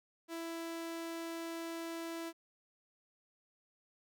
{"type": "tone", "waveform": "sawtooth", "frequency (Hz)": 331.8, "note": "E4", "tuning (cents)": 11, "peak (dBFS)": -36, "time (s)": [0.28, 2.33], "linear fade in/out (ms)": 50, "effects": []}